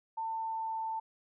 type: tone with pitch glide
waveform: sine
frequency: 896 to 890.3 Hz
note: A5 to A5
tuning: +31 to +20 cents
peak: -33 dBFS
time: 0.17-1 s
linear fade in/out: 10 ms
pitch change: -11 cents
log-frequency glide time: 0.34-0.86 s
effects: none